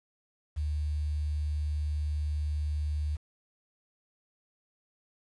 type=tone with quantisation; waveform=sine; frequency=75 Hz; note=D2; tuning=37 cents sharp; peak=-28 dBFS; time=0.56-3.17 s; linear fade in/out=20 ms; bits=9; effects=resampled to 24000 Hz